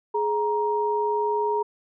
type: tone pair together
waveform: sine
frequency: 420 / 939.6 Hz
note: G#4 / A#5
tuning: +19 / +13 cents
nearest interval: octave + major second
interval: 1394 cents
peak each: -24 dBFS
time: 0.14-1.63 s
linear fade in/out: 10 ms
effects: none